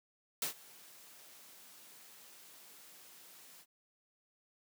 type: noise with ADSR envelope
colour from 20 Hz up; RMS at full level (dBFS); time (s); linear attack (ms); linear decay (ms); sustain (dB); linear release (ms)
white; -34; 0.42-3.66; 3; 110; -23; 54
effects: high-pass 150 Hz 12 dB/octave